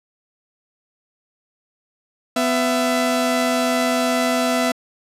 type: tone pair together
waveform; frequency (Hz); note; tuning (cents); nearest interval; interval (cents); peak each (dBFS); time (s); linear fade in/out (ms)
sawtooth; 250.2 / 668; B3 / E5; +23 / +23; octave + perfect fourth; 1700; -16; 2.36-4.72; 5
effects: low-pass 12000 Hz 12 dB/octave